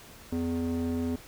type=tone with band-pass filter; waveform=square; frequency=83.7 Hz; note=E2; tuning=27 cents sharp; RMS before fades=-30 dBFS; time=0.32-1.16 s; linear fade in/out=5 ms; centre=290 Hz; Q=2.3; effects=pink hiss -50 dBFS RMS until 1.27 s